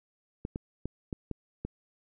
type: clicks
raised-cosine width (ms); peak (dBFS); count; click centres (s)
3; -21; 6; 0.451 / 0.559 / 0.856 / 1.128 / 1.313 / 1.65
effects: none